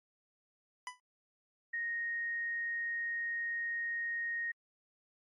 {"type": "tone with exponential decay", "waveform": "25% pulse", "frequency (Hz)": 995, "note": "B5", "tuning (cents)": 13, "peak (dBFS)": -33, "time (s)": [0.87, 1], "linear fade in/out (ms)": 1, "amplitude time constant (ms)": 28}
{"type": "tone", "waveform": "sine", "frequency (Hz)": 1864.7, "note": "A#6", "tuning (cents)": 0, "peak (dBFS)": -34, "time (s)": [1.73, 4.52], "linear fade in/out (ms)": 10}
{"effects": ["AAC 32 kbps"]}